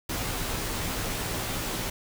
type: noise with comb filter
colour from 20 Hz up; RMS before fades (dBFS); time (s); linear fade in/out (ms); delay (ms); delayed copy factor
pink; -31; 0.09-1.9; 5; 14; -0.55
effects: none